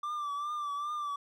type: tone with vibrato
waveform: triangle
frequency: 1174.7 Hz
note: D6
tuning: in tune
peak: -31 dBFS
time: 0.03-1.16 s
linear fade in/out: 5 ms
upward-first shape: triangle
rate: 2.5 Hz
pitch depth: 60 cents each way
effects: none